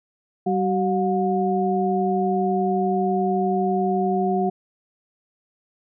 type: tone cluster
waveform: sine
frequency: 191.7 / 378.5 / 720 Hz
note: G3 / F#4 / F#5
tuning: -38 / +39 / -47 cents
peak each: -23 dBFS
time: 0.46-4.5 s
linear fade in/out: 10 ms
effects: none